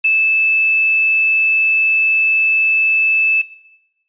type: tone with quantisation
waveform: sine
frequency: 2624 Hz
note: E7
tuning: 9 cents flat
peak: -10 dBFS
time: 0.04-3.42 s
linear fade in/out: 10 ms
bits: 6
effects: noise-tail reverb RT60 0.9 s tail -17 dB re dry + resampled to 8000 Hz